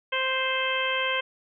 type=harmonic tone; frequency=523.3 Hz; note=C5; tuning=in tune; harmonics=1 / 2 / 3 / 4 / 5 / 6; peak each=-31 / -31 / -31 / -31 / -31 / -31 dBFS; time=0.12-1.21 s; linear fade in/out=10 ms; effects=none